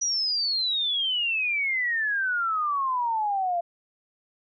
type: exponential sweep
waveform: sine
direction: down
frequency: 5890 to 678 Hz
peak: -23 dBFS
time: 0.01-3.61 s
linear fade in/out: 10 ms
effects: none